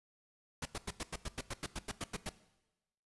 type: noise bursts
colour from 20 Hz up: pink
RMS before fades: -39 dBFS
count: 14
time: 0.62-2.293 s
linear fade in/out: 5 ms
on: 35 ms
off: 91 ms
effects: noise-tail reverb RT60 1.0 s tail -17 dB re dry + resampled to 24000 Hz